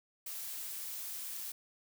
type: noise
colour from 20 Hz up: blue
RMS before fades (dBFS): -42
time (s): 0.26-1.52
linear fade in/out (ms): 5
effects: none